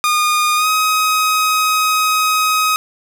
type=tone with pitch glide; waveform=sawtooth; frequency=1221 to 1262.6 Hz; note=D#6 to D#6; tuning=-33 to +25 cents; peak=-9 dBFS; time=0.04-2.76 s; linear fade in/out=0 ms; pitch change=+58 cents; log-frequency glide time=0.56-0.68 s; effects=none